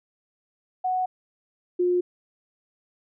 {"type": "tone pair in turn", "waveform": "sine", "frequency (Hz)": [740, 357], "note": ["F#5", "F4"], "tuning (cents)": [0, 38], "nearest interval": "octave + minor second", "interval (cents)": 1262, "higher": "first", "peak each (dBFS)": [-22, -19], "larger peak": "second", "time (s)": [[0.84, 1.06], [1.79, 2.01]], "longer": "neither", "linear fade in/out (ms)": 10, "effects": []}